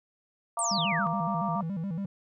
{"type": "chord", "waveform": "sine", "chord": "Bb major", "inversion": "second", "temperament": "equal with one note detuned", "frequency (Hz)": [690, 932.3, 1174.7], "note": ["F5", "Bb5", "D6"], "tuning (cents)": [-21, 0, 0], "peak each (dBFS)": -33, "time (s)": [0.57, 1.61], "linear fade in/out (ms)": 2}
{"type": "exponential sweep", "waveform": "sine", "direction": "down", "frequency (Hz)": [9120, 1129], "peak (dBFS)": -28, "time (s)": [0.59, 1.07], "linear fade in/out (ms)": 0}
{"type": "tone with vibrato", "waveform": "triangle", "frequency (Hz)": 179.8, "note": "F#3", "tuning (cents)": -49, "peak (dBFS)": -28, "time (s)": [0.71, 2.06], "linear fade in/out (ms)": 5, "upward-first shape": "square", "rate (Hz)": 7.1, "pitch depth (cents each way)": 170}
{"effects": []}